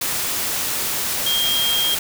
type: tone in noise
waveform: sine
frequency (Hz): 3224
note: G7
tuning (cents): +48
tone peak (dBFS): -18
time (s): 1.26-1.95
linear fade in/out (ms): 5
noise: white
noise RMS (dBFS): -23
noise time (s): 0.01-1.99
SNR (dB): +2
effects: none